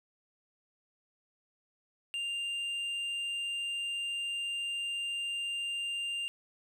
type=tone with hard clipping; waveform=sine; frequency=2794 Hz; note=F7; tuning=in tune; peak=-34 dBFS; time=2.14-6.28 s; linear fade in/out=0 ms; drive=4 dB; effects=none